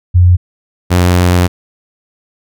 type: tone pair in turn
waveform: sine / sawtooth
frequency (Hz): 89.2 / 89.2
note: F2 / F2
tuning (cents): +37 / +37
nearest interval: unison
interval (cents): 0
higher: neither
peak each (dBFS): -3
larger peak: neither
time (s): 0.14-0.37 / 0.9-1.48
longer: second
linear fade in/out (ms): 20
effects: none